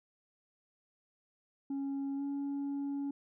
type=tone with pitch glide; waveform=sine; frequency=276 to 280.8 Hz; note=C#4 to C#4; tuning=-7 to +22 cents; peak=-31 dBFS; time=1.7-3.11 s; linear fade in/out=5 ms; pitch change=+29 cents; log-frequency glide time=2.16-2.22 s; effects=tanh soft clip ceiling -33 dBFS